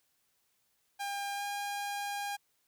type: tone with pitch glide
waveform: sawtooth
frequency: 803 to 810.5 Hz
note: G5 to G#5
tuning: +41 to -42 cents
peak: -31 dBFS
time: 0.99-2.37 s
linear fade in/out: 20 ms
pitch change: +17 cents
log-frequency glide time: 1.35-1.43 s
effects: white hiss -75 dBFS RMS until 2.67 s